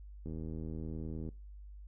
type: click train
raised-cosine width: 3 ms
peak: -30 dBFS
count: 83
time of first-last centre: 0.26-1.289 s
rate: 79.7 Hz
effects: noise-tail reverb RT60 0.3 s tail -21 dB re dry + added 50 Hz sine -47 dBFS peak until 1.87 s